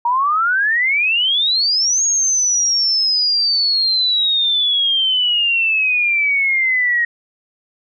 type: exponential two-way sweep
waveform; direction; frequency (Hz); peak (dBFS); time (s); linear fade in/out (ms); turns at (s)
sine; up then down; 932.3 to 6640 to 1876; -13; 0.05-7.05; 5; 2.04
effects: none